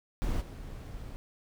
brown noise with level steps, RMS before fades -31 / -42 dBFS, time 0.22-1.16 s, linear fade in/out 0 ms, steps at 0.4 s, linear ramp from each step 20 ms, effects none

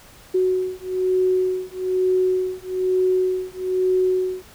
sine beating tone pair, 370 / 371.1 Hz, F#4 / F#4, 0 / +5 cents, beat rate 1.1 Hz, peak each -21 dBFS, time 0.34-4.43 s, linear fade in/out 10 ms, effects pink hiss -47 dBFS RMS until 4.54 s

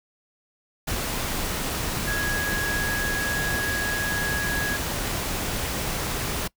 sine tone in noise, 1661.2 Hz, G#6, in tune, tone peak -26 dBFS, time 2.07-4.77 s, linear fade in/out 10 ms, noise pink, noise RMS -28 dBFS, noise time 0.87-6.48 s, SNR -1 dB, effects noise-tail reverb RT60 0.1 s tail -23 dB re dry

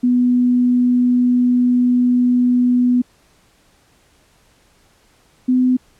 sine tone pair in turn, 246.9 / 253.3 Hz, B3 / B3, 0 / +44 cents, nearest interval unison, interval 44 cents, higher second, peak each -11 dBFS, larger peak neither, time 0.03-3.02 / 5.48-5.77 s, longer first, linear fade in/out 10 ms, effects pink hiss -55 dBFS RMS until 5.99 s + low-pass 11000 Hz 12 dB/octave

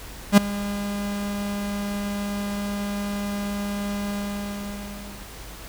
45% pulse tone with ADSR envelope, 202.9 Hz, G#3, 40 cents flat, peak -7 dBFS, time 0.32-5.33 s, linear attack 55 ms, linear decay 7 ms, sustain -19 dB, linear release 1200 ms, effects added 50 Hz sine -41 dBFS peak until 5.68 s + pink hiss -41 dBFS RMS until 5.68 s

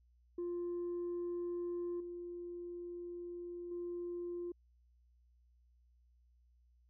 sine tone with level steps, 349.2 Hz, F4, in tune, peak -35 / -42 / -38 dBFS, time 0.38-4.52 s, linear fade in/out 5 ms, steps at 2 / 3.71 s, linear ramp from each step 5 ms, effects tanh soft clip ceiling -35 dBFS + added 60 Hz sine -66 dBFS peak until 6.89 s

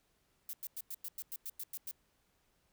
violet noise bursts, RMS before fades -42 dBFS, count 11, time 0.49-1.912 s, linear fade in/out 2 ms, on 42 ms, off 96 ms, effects pink hiss -75 dBFS RMS until 2.72 s

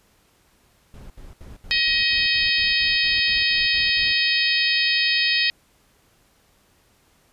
brown noise bursts, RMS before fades -40 dBFS, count 14, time 0.94-4.129 s, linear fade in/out 2 ms, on 160 ms, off 73 ms
harmonic tone, 631 Hz, D#5, 24 cents sharp, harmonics 3 / 4 / 5 / 6 / 7 / 8, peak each -24 / -23 / -26 / -26 / -24 / -27 dBFS, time 1.71-5.5 s, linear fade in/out 0 ms
effects pink hiss -60 dBFS RMS until 7.32 s + resampled to 32000 Hz

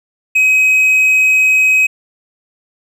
triangle tone, 2534 Hz, D#7, 31 cents sharp, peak -6 dBFS, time 0.35-1.87 s, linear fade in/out 10 ms, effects none

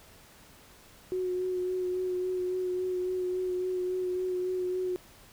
sine tone with vibrato, 366.2 Hz, F#4, 18 cents flat, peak -28 dBFS, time 1.12-4.96 s, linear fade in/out 0 ms, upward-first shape sine, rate 3.6 Hz, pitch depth 18 cents each way, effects pink hiss -55 dBFS RMS until 5.32 s

